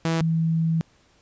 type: tone pair in turn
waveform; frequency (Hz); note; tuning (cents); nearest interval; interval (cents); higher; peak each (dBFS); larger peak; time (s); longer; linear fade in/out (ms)
sawtooth / sine; 163.9 / 162.96; E3 / E3; -10 / -20; unison; 10; first; -17 / -19; first; 0.05-0.21 / 0.21-0.81; second; 0
effects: pink hiss -60 dBFS RMS until 1.21 s + resampled to 16000 Hz